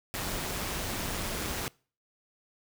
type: noise with amplitude modulation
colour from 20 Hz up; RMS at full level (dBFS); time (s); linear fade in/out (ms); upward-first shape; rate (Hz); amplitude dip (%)
pink; -32; 0.14-1.68; 0; sine; 192; 45
effects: noise-tail reverb RT60 0.4 s tail -24 dB re dry